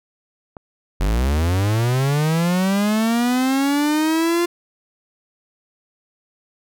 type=click; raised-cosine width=1 ms; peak=-21 dBFS; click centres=0.568 s
type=linear sweep; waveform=45% pulse; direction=up; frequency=44.21 to 349.2 Hz; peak=-16 dBFS; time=1-4.46 s; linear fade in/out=10 ms
effects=none